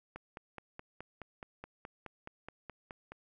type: click train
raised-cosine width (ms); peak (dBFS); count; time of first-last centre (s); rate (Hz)
0.5; -29; 15; 0.16-3.12; 4.73
effects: none